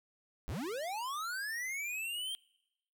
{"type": "linear sweep", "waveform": "square", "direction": "up", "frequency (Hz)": [36.71, 3197], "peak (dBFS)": -37, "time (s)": [0.48, 2.35], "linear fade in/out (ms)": 0, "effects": ["noise-tail reverb RT60 0.9 s tail -25 dB re dry"]}